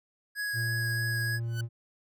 square tone with vibrato, 1661.2 Hz, G#6, in tune, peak -31 dBFS, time 0.35-1.4 s, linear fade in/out 50 ms, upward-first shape sine, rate 3.2 Hz, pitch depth 10 cents each way
triangle tone, 116.4 Hz, A#2, 2 cents flat, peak -28 dBFS, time 0.53-1.69 s, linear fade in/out 50 ms
sawtooth tone with exponential growth, 1499 Hz, F#6, 22 cents sharp, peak -31 dBFS, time 1.43-1.61 s, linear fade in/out 5 ms, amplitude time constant 37 ms
effects none

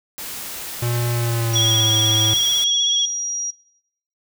white noise, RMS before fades -31 dBFS, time 0.18-2.64 s, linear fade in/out 0 ms
square tone with pitch glide, 119.4 to 109.49 Hz, A#2 to A2, +42 to -8 cents, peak -20 dBFS, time 0.82-2.34 s, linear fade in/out 5 ms, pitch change -150 cents, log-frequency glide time 1.1-1.95 s
sine tone, 5730 Hz, F8, 44 cents sharp, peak -21 dBFS, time 1.53-3.51 s, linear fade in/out 10 ms
sine tone with vibrato, 3322 Hz, G#7, in tune, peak -16 dBFS, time 1.55-3.06 s, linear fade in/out 10 ms, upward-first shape sine, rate 16 Hz, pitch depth 37 cents each way
effects noise-tail reverb RT60 0.7 s tail -21 dB re dry

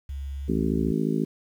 sine tone with pitch glide, 69 to 70.82 Hz, C#2 to C#2, -7 to +38 cents, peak -30 dBFS, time 0.09-0.92 s, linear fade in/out 5 ms, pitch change +45 cents, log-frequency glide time 0.34-0.63 s
harmonic tone, 54.2 Hz, A1, 25 cents flat, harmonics 3 / 4 / 5 / 6 / 7 / 8, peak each -28 / -27 / -28 / -34 / -30 / -37 dBFS, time 0.48-1.25 s, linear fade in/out 10 ms
effects 9-bit

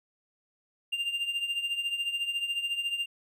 triangle tone with tremolo, 2794 Hz, F7, in tune, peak -24 dBFS, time 0.92-3.06 s, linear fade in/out 10 ms, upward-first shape triangle, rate 14 Hz, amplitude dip 75%, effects none

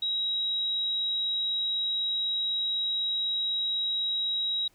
sine tone, 3836 Hz, A#7, 49 cents sharp, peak -26 dBFS, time 0.02-4.68 s, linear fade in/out 5 ms, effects pink hiss -65 dBFS RMS until 4.74 s

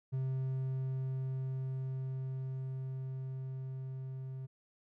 triangle tone with level ramp, 131.7 Hz, C3, 12 cents sharp, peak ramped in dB -30 to -38 dBFS, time 0.12-4.47 s, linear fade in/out 20 ms, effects none

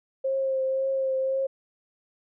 sine tone with vibrato, 532 Hz, C5, 29 cents sharp, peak -23 dBFS, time 0.24-1.47 s, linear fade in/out 10 ms, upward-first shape triangle, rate 1.9 Hz, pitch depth 22 cents each way, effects none

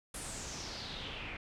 pink noise with low-pass filter sweep, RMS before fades -43 dBFS, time 0.14-1.37 s, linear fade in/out 5 ms, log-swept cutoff 10000 to 2300 Hz, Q 4, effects none

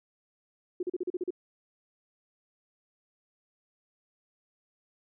sine tone bursts, 360 Hz, F#4, 47 cents flat, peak -28 dBFS, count 8, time 0.8-1.306 s, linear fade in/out 5 ms, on 30 ms, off 38 ms, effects none

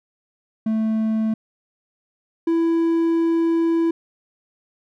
triangle tone pair in turn, 220 / 331.6 Hz, A3 / E4, 0 / +10 cents, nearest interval perfect fifth, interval 710 cents, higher second, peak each -16 / -14 dBFS, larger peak second, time 0.66-1.34 / 2.47-3.91 s, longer second, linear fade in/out 5 ms, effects none

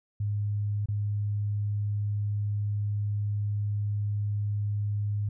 sine tone with dropouts, 103.3 Hz, G#2, 9 cents flat, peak -26 dBFS, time 0.2-5.29 s, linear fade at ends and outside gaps 5 ms, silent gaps 0.859-0.885 s, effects none

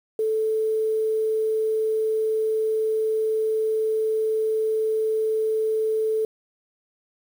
sine tone with quantisation, 438 Hz, A4, 8 cents flat, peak -20 dBFS, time 0.19-6.25 s, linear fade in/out 2 ms, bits 8, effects none

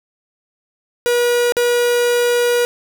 45% pulse tone with dropouts, 482.2 Hz, B4, 41 cents flat, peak -13 dBFS, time 1.06-2.65 s, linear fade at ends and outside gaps 0 ms, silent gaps 1.522-1.568 s, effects none

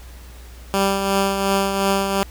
10% pulse tone with tremolo, 196 Hz, G3, in tune, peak -7 dBFS, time 0.74-2.23 s, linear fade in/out 0 ms, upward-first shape triangle, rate 2.8 Hz, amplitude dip 50%, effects added 60 Hz sine -37 dBFS peak until 2.3 s + pink hiss -46 dBFS RMS until 2.3 s

